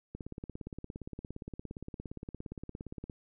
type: click train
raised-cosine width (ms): 3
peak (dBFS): -28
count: 52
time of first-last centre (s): 0.15-3.098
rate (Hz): 17.3
effects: none